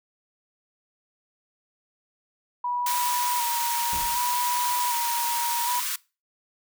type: tone with vibrato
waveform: sine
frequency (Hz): 961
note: B5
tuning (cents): -48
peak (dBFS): -25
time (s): 2.64-5.8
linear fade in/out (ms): 5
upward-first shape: square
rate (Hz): 0.66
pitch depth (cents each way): 26
type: high-pass noise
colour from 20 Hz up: white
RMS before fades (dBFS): -29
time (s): 2.86-5.96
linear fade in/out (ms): 5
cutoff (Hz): 1000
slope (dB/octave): 96
type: noise with exponential decay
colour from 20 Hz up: brown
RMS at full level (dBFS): -31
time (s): 3.93-4.34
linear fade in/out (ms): 2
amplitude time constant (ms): 89
effects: noise-tail reverb RT60 0.3 s tail -22 dB re dry